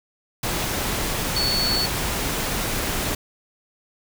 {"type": "tone in noise", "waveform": "sine", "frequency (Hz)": 4435, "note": "C#8", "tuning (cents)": 0, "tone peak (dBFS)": -21, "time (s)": [1.36, 1.86], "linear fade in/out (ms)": 5, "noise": "pink", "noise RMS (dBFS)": -25, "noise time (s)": [0.43, 3.15], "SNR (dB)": 1, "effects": []}